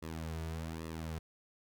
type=tone with flanger; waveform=sawtooth; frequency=80.8 Hz; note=E2; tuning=34 cents flat; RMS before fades=-41 dBFS; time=0.02-1.19 s; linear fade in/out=10 ms; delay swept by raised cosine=1.3 to 3.8 ms; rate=1.2 Hz; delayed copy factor=-0.75; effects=none